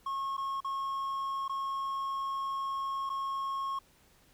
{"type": "tone with dropouts", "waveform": "triangle", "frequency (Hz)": 1088, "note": "C#6", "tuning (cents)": -33, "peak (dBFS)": -30, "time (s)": [0.06, 3.79], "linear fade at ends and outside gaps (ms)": 5, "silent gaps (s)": [[0.369, 0.378], [0.605, 0.645], [1.481, 1.494], [3.094, 3.099]], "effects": ["pink hiss -64 dBFS RMS until 4.33 s"]}